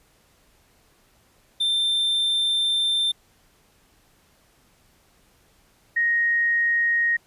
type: tone pair in turn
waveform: triangle / sine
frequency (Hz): 3574 / 1871.5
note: A7 / A#6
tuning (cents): +26 / +6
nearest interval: major seventh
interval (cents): 1120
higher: first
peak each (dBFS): -18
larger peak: neither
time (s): 1.6-3.12 / 5.96-7.17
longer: first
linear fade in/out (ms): 10
effects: pink hiss -60 dBFS RMS until 7.26 s + resampled to 32000 Hz